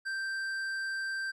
sine tone with tanh clipping, 1568 Hz, G6, in tune, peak -34 dBFS, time 0.05-1.32 s, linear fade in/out 20 ms, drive 10 dB, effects none

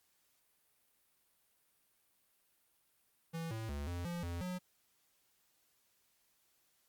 square tone with pitch steps, 164.9 / 111.5 / 71.8 / 87.4 / 172.9 / 86.1 / 181.5 Hz, E3 / A2 / D2 / F2 / F3 / F2 / F#3, +1 / +23 / -39 / +2 / -17 / -24 / -33 cents, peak -39 dBFS, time 3.33-4.59 s, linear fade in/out 20 ms, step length 180 ms, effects white hiss -75 dBFS RMS until 6.88 s + Opus 48 kbps

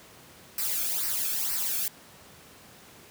blue noise with flanger, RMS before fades -29 dBFS, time 0.58-1.88 s, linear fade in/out 2 ms, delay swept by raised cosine 0.29 to 1.04 ms, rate 2.1 Hz, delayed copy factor -0.7, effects pink hiss -51 dBFS RMS until 3.1 s + high-pass 100 Hz 12 dB/octave

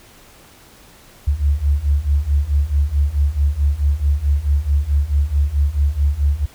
sine beating tone pair, 69.3 / 73.9 Hz, C#2 / D2, 0 / +11 cents, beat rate 4.6 Hz, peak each -18 / -16 dBFS, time 1.27-6.46 s, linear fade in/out 10 ms, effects pink hiss -46 dBFS RMS until 6.54 s

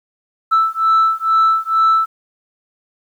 sine beating tone pair, 1318.5 / 1320.7 Hz, E6 / E6, 0 / +3 cents, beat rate 2.2 Hz, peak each -13 dBFS, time 0.51-2.06 s, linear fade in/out 20 ms, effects tanh soft clip ceiling -7 dBFS + 8-bit

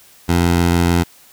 15% pulse tone with vibrato, 86.4 Hz, F2, 18 cents flat, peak -6 dBFS, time 0.28-1.04 s, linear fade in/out 20 ms, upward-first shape sine, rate 16 Hz, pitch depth 12 cents each way, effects white hiss -47 dBFS RMS until 1.32 s

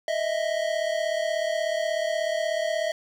square tone pair together, 622.8 / 659.3 Hz, D#5 / E5, +2 / 0 cents, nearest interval minor second, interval 98 cents, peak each -28 dBFS, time 0.08-2.92 s, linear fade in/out 2 ms, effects low-pass 6000 Hz 12 dB/octave + 8-bit

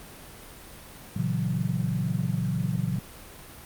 sine chord, F# dominant seventh, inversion first, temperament equal, 116.54 / 138.59 / 164.81 / 185 Hz, A#2 / C#3 / E3 / F#3, 0 / 0 / 0 / 0 cents, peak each -30 dBFS, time 1.16-2.99 s, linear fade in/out 5 ms, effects pink hiss -45 dBFS RMS until 3.65 s + Opus 32 kbps

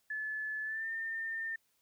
sine tone with pitch glide, 1728 to 1807.6 Hz, A6 to A6, -32 to +46 cents, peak -35 dBFS, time 0.1-1.56 s, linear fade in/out 5 ms, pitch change +78 cents, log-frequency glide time 0.64-0.88 s, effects white hiss -75 dBFS RMS until 1.81 s

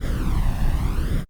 brown noise with flanger, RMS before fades -20 dBFS, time 0-1.25 s, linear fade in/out 50 ms, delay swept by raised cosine 0.57 to 1.14 ms, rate 0.84 Hz, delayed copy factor +0.7, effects Opus 48 kbps

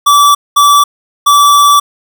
square tone bursts at uneven times, 1156 Hz, D6, 28 cents flat, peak -4 dBFS, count 3, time 0.06-0.35 / 0.56-0.84 / 1.26-1.8 s, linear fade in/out 10 ms, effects none

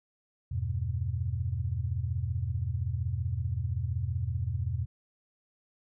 sine chord, E minor, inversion none, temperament equal, 82.41 / 98 / 123.47 Hz, E2 / G2 / B2, 0 / 0 / 0 cents, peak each -33 dBFS, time 0.51-4.86 s, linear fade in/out 10 ms, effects none

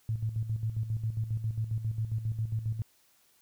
sine tone with tremolo, 111 Hz, A2, 16 cents sharp, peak -27 dBFS, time 0.09-2.82 s, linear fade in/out 0 ms, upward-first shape square, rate 7.4 Hz, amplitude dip 65%, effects white hiss -66 dBFS RMS until 3.41 s

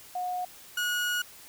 sine / 30% pulse tone pair in turn, 725 / 1451.7 Hz, F#5 / F#6, -35 / -33 cents, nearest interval octave, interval 1202 cents, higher second, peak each -29 / -24 dBFS, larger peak second, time 0.15-0.45 / 0.77-1.22 s, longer second, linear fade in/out 5 ms, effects white hiss -50 dBFS RMS until 1.48 s

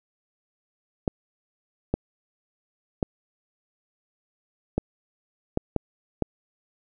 clicks, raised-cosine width 2 ms, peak -9 dBFS, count 7, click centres 1.078 / 1.94 / 3.028 / 4.78 / 5.574 / 5.763 / 6.223 s, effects none

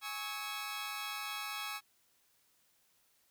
15% pulse chord, C# minor, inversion second, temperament equal with one note detuned, 830.6 / 1108.7 / 1293.6 Hz, G#5 / C#6 / E6, 0 / 0 / -33 cents, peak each -38 / -37 / -36 dBFS, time 0.01-1.81 s, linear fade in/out 50 ms, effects white hiss -72 dBFS RMS until 3.3 s

